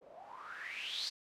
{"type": "noise with low-pass filter sweep", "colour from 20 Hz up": "blue", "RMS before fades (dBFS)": -44, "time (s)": [0.01, 1.1], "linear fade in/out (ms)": 20, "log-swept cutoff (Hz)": [490, 4800], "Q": 7.5, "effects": []}